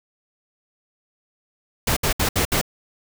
pink noise bursts, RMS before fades -20 dBFS, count 5, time 1.87-2.614 s, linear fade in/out 5 ms, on 96 ms, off 66 ms, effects none

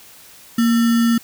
sine tone with sample-and-hold, 232.7 Hz, A#3, 3 cents flat, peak -12 dBFS, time 0.58-1.18 s, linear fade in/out 5 ms, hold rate 1575 Hz, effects white hiss -44 dBFS RMS until 1.23 s

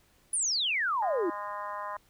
sine exponential sweep, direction down, 10300 to 314.4 Hz, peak -26 dBFS, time 0.33-1.3 s, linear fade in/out 5 ms
harmonic tone, 205.2 Hz, G#3, 21 cents flat, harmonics 3 / 4 / 5 / 6 / 7 / 8 / 9, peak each -42 / -44 / -36 / -43 / -50 / -49 / -48 dBFS, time 1.02-1.97 s, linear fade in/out 5 ms
effects pink hiss -65 dBFS RMS until 2.09 s

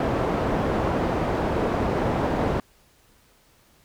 white low-pass noise, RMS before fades -24 dBFS, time 0-2.6 s, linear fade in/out 2 ms, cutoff 660 Hz, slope 12 dB/octave, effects pink hiss -59 dBFS RMS until 3.84 s

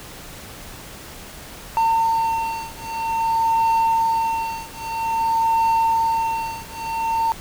triangle beating tone pair, 906 / 906.51 Hz, A#5 / A#5, -50 / -49 cents, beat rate 0.51 Hz, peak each -19 dBFS, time 1.77-7.32 s, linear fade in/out 0 ms, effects pink hiss -38 dBFS RMS until 7.4 s

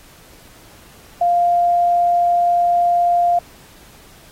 sine tone, 698.5 Hz, F5, in tune, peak -12 dBFS, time 1.21-3.39 s, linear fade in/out 5 ms, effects pink hiss -46 dBFS RMS until 4.31 s + AAC 48 kbps

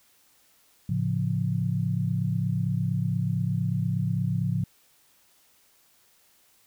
sine chord, A augmented, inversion none, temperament equal, 110 / 138.59 / 174.61 Hz, A2 / C#3 / E#3, 0 / 0 / 0 cents, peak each -28 dBFS, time 0.89-4.64 s, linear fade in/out 5 ms, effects white hiss -62 dBFS RMS until 6.66 s

